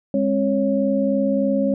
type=tone cluster; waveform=sine; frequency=204.8 / 268.1 / 554 Hz; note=G#3 / C4 / C#5; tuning=-24 / +42 / -1 cents; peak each=-21 dBFS; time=0.14-1.74 s; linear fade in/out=2 ms; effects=none